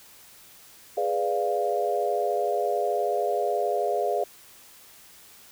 sine chord, G# diminished seventh, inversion none, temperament equal, 415.3 / 493.9 / 587.3 / 698.5 Hz, G#4 / B4 / D5 / F5, 0 / 0 / 0 / 0 cents, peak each -28 / -30 / -29 / -27 dBFS, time 0.97-4.24 s, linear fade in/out 5 ms, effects white hiss -51 dBFS RMS until 5.51 s

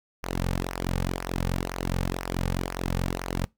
sawtooth tone with flanger, 44.7 Hz, F1, 41 cents sharp, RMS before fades -29 dBFS, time 0.23-3.45 s, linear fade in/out 0 ms, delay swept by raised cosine 0.25 to 3.05 ms, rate 2 Hz, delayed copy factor -0.75, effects noise-tail reverb RT60 0.2 s tail -24 dB re dry

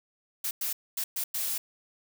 blue noise bursts at uneven times, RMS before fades -31 dBFS, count 5, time 0.44-0.51 / 0.61-0.73 / 0.97-1.04 / 1.16-1.24 / 1.34-1.58 s, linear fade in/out 5 ms, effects none

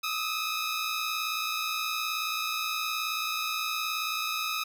15% pulse tone pair together, 1233.1 / 1292 Hz, D#6 / E6, -16 / -35 cents, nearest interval minor second, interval 81 cents, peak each -27 / -25 dBFS, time 0.03-4.64 s, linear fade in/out 10 ms, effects none

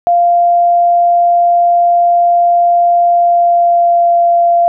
sine tone with pitch glide, 695 to 689.4 Hz, F5 to F5, -9 to -23 cents, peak -6 dBFS, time 0.07-4.68 s, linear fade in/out 0 ms, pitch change -14 cents, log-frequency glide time 3.08-4.16 s, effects none

